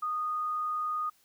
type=tone; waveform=sine; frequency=1235 Hz; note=D#6; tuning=13 cents flat; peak=-29 dBFS; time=0.02-1.1 s; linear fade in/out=10 ms; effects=white hiss -66 dBFS RMS until 1.24 s